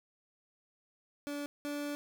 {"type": "tone pair in turn", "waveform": "30% pulse", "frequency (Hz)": [288.7, 290.4], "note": ["D4", "D4"], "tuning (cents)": [-30, -19], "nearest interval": "unison", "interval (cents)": 11, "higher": "second", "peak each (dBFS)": [-34, -33], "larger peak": "second", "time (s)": [[1.27, 1.46], [1.65, 1.95]], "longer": "second", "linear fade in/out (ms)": 0, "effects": []}